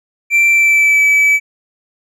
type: tone with pitch glide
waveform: triangle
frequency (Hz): 2349 to 2297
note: D7 to D7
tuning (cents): 0 to -39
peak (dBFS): -6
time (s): 0.3-1.4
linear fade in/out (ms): 50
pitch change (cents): -39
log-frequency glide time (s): 0.49-1.04
effects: none